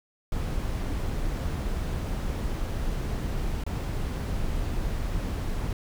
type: noise with dropouts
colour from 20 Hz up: brown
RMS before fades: -29 dBFS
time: 0.32-5.73 s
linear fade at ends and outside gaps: 2 ms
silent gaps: 3.638-3.664 s
effects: none